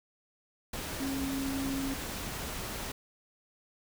sine tone in noise, 271.1 Hz, C#4, 38 cents flat, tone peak -32 dBFS, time 1-1.94 s, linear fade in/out 5 ms, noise pink, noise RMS -38 dBFS, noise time 0.73-2.92 s, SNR +3 dB, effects none

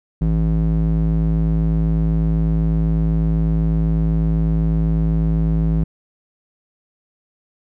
square tone with band-pass filter, 54 Hz, A1, 32 cents flat, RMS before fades -17 dBFS, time 0.21-5.84 s, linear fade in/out 5 ms, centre 140 Hz, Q 1.8, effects none

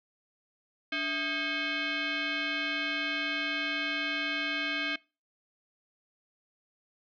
sine tone with frequency modulation, 290 Hz, D4, 22 cents flat, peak -29 dBFS, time 0.92-4.96 s, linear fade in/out 5 ms, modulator 948 Hz, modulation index 3.3, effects noise-tail reverb RT60 0.3 s tail -23 dB re dry

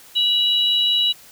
sine tone pair together, 2930 / 3895 Hz, F#7 / B7, -18 / -25 cents, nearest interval perfect fourth, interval 493 cents, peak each -18 dBFS, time 0.15-1.13 s, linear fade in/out 20 ms, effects white hiss -46 dBFS RMS until 1.31 s

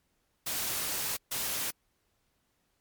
white noise bursts at uneven times, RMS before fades -33 dBFS, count 2, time 0.46-1.17 / 1.31-1.71 s, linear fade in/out 10 ms, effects pink hiss -75 dBFS RMS until 2.8 s + MP3 96 kbps

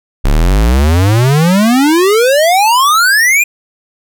square exponential sweep, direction up, 32.7 to 2489 Hz, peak -7 dBFS, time 0.24-3.44 s, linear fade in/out 10 ms, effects none

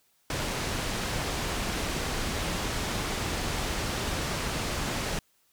pink low-pass noise, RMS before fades -31 dBFS, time 0.3-5.19 s, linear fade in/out 2 ms, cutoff 8000 Hz, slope 12 dB/octave, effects white hiss -68 dBFS RMS until 5.52 s

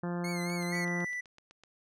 harmonic tone, 174.61 Hz, F3, in tune, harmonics 1 / 2 / 3 / 4 / 5 / 6 / 7 / 8 / 9 / 10, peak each -33 / -39 / -43 / -45 / -47 / -49 / -50 / -51 / -52 / -53 dBFS, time 0.03-1.05 s, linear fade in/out 5 ms
sawtooth tone with vibrato, 2137 Hz, C7, 36 cents sharp, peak -35 dBFS, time 0.24-0.85 s, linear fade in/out 5 ms, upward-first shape triangle, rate 4.2 Hz, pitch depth 96 cents each way
click train, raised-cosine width 0.2 ms, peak -37 dBFS, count 10, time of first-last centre 0.5-1.636 s, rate 7.92 Hz
triangle tone, 1975.5 Hz, B6, in tune, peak -32 dBFS, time 0.72-1.21 s, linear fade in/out 10 ms
effects low-pass 12000 Hz 12 dB/octave

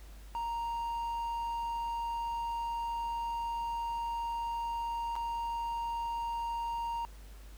triangle tone with dropouts, 932.3 Hz, A#5, in tune, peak -31 dBFS, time 0.35-7.05 s, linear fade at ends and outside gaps 0 ms, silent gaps 5.155-5.163 s, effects added 50 Hz sine -47 dBFS peak until 7.57 s + pink hiss -59 dBFS RMS until 7.57 s

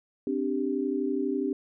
sine chord, C suspended second, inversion none, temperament equal, 261.6 / 293.7 / 392 Hz, C4 / D4 / G4, 0 / 0 / 0 cents, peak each -30 dBFS, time 0.27-1.53 s, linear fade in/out 2 ms, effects none

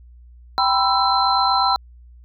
sine tone cluster, 783 / 984 / 1032 / 1330 / 4085 Hz, G5 / B5 / C6 / E6 / C8, -2 / -7 / -24 / +15 / -42 cents, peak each -20 / -20 / -27 / -21 / -22 dBFS, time 0.58-1.76 s, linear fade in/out 0 ms, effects added 60 Hz sine -42 dBFS peak until 2.24 s

